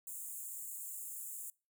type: high-pass noise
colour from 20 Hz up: pink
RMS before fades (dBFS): -45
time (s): 0.07-1.5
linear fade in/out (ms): 2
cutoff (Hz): 7000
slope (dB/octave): 96
effects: noise-tail reverb RT60 0.3 s tail -24 dB re dry